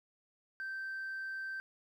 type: tone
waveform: sine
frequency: 1558 Hz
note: G6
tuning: 11 cents flat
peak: -36 dBFS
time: 0.6-1.6 s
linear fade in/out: 0 ms
effects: tanh soft clip ceiling -36 dBFS + 12-bit